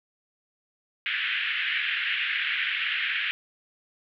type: band-pass noise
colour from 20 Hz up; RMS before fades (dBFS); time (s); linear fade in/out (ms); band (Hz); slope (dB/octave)
pink; -28; 1.06-3.31; 0; 1600 to 3200; 48
effects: none